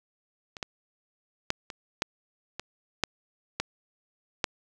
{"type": "clicks", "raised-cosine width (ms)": 0.2, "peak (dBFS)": [-23, -14, -8, -21, -8, -17, -6, -10, -7], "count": 9, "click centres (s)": [0.568, 0.628, 1.504, 1.702, 2.021, 2.596, 3.037, 3.6, 4.442], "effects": []}